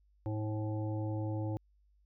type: harmonic tone with a mistuned harmonic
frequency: 107.4 Hz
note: A2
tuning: 41 cents flat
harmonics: 1 / 3 / 5 / 7 / 8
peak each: -34 / -39 / -44 / -50 / -50 dBFS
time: 0.26-1.57 s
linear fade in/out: 0 ms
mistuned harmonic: 7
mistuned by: +37 cents
effects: added 50 Hz sine -65 dBFS peak until 2.05 s